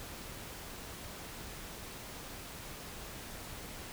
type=silence; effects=pink hiss -46 dBFS RMS until 3.92 s